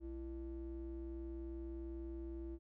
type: ring-modulated tone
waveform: triangle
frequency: 136.8 Hz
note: C#3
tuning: 23 cents flat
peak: -38 dBFS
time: 0-2.59 s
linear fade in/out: 50 ms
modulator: 198 Hz
effects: none